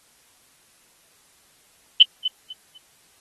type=tone with echo; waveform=sine; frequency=3024 Hz; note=F#7; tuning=37 cents sharp; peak=-7 dBFS; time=2-2.03 s; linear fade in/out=5 ms; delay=250 ms; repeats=3; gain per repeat=-12 dB; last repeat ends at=2.78 s; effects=white hiss -58 dBFS RMS until 3.2 s + AAC 32 kbps